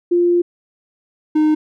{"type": "tone pair in turn", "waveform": ["sine", "triangle"], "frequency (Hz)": [349.2, 307.5], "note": ["F4", "D#4"], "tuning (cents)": [0, -20], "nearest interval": "major second", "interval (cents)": 220, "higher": "first", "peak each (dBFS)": [-11, -9], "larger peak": "second", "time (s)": [[0.11, 0.42], [1.35, 1.55]], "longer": "first", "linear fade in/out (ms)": 10, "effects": []}